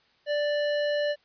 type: tone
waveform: square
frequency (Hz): 587.3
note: D5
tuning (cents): 0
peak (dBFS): -25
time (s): 0.26-1.16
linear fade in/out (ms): 50
effects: white hiss -64 dBFS RMS until 1.24 s + resampled to 11025 Hz